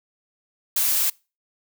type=noise; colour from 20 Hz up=blue; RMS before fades=-21 dBFS; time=0.76-1.1 s; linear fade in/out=5 ms; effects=noise-tail reverb RT60 0.3 s tail -25 dB re dry